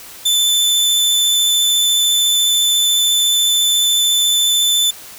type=tone with vibrato; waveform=sawtooth; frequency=3520 Hz; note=A7; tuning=in tune; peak=-9 dBFS; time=0.25-4.91 s; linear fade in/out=10 ms; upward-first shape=sine; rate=14 Hz; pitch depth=12 cents each way; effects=white hiss -36 dBFS RMS until 5.18 s